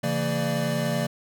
square tone cluster, 137.4 / 167.4 / 228.3 / 591 Hz, C#3 / E3 / A#3 / D5, -15 / +27 / -36 / +11 cents, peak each -30 dBFS, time 0.03-1.07 s, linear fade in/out 10 ms, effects none

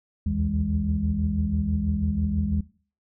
sine tone cluster, 62.1 / 76.2 / 82.3 / 161.4 / 204.2 Hz, B1 / D#2 / E2 / E3 / G#3, +10 / -36 / -2 / -36 / -29 cents, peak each -34 / -28 / -27 / -33 / -26 dBFS, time 0.26-2.61 s, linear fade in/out 5 ms, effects noise-tail reverb RT60 0.4 s tail -18 dB re dry + tanh soft clip ceiling -12 dBFS

